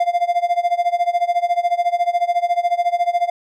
triangle tone with tremolo, 698.5 Hz, F5, in tune, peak -10 dBFS, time 0-3.3 s, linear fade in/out 5 ms, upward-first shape sine, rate 14 Hz, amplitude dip 90%, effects none

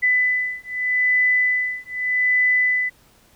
sine beating tone pair, 1999 / 1999.82 Hz, B6 / B6, +20 / +21 cents, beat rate 0.82 Hz, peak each -20 dBFS, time 0.02-2.9 s, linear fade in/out 20 ms, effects pink hiss -55 dBFS RMS until 3.35 s

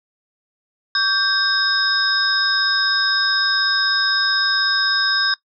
sine tone cluster, 1137 / 1576 / 3719 / 5100 Hz, C#6 / G6 / A#7 / D#8, +44 / +9 / -5 / +42 cents, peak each -26 / -19 / -22 / -19 dBFS, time 0.95-5.34 s, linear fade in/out 2 ms, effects noise-tail reverb RT60 0.1 s tail -20 dB re dry

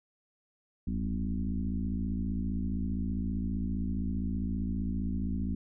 sine tone with frequency modulation, 132.4 Hz, C3, 21 cents sharp, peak -29 dBFS, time 0.87-5.55 s, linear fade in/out 5 ms, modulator 55.2 Hz, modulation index 2.3, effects none

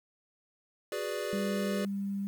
square chord, G# half-diminished seventh, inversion third, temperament equal, 370 / 415.3 / 493.9 / 587.3 Hz, F#4 / G#4 / B4 / D5, 0 / 0 / 0 / 0 cents, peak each -41 / -38 / -40 / -38 dBFS, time 0.92-1.85 s, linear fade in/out 2 ms
sine tone, 198.7 Hz, G3, 24 cents sharp, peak -31 dBFS, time 1.33-2.27 s, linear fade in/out 0 ms
effects 10-bit

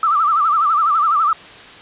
sine tone with vibrato, 1244.5 Hz, D#6, in tune, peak -12 dBFS, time 0.03-1.33 s, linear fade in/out 2 ms, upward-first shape sine, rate 12 Hz, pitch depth 130 cents each way, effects white hiss -38 dBFS RMS until 1.81 s + resampled to 8000 Hz

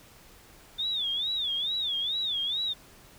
sine tone with vibrato, 3548 Hz, A7, 14 cents sharp, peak -27 dBFS, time 0.78-2.74 s, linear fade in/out 20 ms, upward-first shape sine, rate 2.3 Hz, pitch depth 170 cents each way, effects pink hiss -54 dBFS RMS until 3.18 s

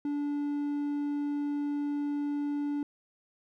triangle tone, 289.7 Hz, D4, 24 cents flat, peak -27 dBFS, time 0.05-2.83 s, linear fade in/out 2 ms, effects none

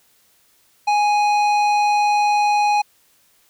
triangle tone with tanh clipping, 830.6 Hz, G#5, in tune, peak -16 dBFS, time 0.87-2.82 s, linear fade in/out 10 ms, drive 17 dB, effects white hiss -58 dBFS RMS until 3.49 s

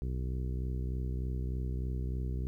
harmonic tone, 63.3 Hz, B1, 43 cents sharp, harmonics 1 / 2 / 3 / 4 / 5 / 6 / 7, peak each -33 / -38 / -45 / -49 / -50 / -49 / -54 dBFS, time 0.02-2.47 s, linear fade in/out 0 ms, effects 12-bit

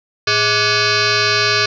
sine tone with frequency modulation, 1470 Hz, F#6, 12 cents flat, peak -12 dBFS, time 0.27-1.66 s, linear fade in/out 5 ms, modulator 527 Hz, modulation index 7, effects none

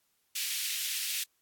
pink high-pass noise, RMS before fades -34 dBFS, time 0.35-1.24 s, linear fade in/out 10 ms, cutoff 2400 Hz, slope 24 dB/octave, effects white hiss -74 dBFS RMS until 1.41 s + AAC 64 kbps

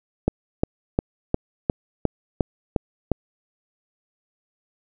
click train, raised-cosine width 2 ms, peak -5 dBFS, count 9, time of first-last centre 0.28-3.117 s, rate 2.82 Hz, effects none

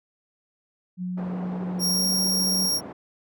sine tone with pitch glide, 181.2 to 188.02 Hz, F#3 to F#3, -36 to +28 cents, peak -27 dBFS, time 0.97-2.7 s, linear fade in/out 50 ms, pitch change +64 cents, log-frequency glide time 1.85-2.07 s
pink band-pass noise, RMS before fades -38 dBFS, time 1.17-2.93 s, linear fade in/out 10 ms, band 220 to 770 Hz, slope 12 dB/octave
sawtooth tone, 5588 Hz, F8, in tune, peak -19 dBFS, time 1.79-2.81 s, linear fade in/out 50 ms
effects none

